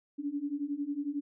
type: beating tone pair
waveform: sine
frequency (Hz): 280.9 / 291.9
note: C#4 / D4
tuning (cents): +23 / -10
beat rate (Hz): 11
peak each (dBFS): -36 / -34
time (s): 0.18-1.21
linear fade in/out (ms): 20
effects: none